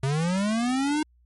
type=linear sweep; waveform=square; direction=up; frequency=130 to 311.1 Hz; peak=-23 dBFS; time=0.03-1.03 s; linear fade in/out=5 ms; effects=added 60 Hz sine -57 dBFS peak until 1.25 s + MP3 48 kbps